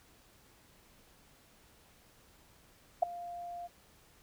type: tone with ADSR envelope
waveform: sine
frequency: 698 Hz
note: F5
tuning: 1 cent flat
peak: -19 dBFS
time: 3.02-3.68 s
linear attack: 10 ms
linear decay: 6 ms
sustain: -21 dB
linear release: 23 ms
effects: pink hiss -63 dBFS RMS until 4.22 s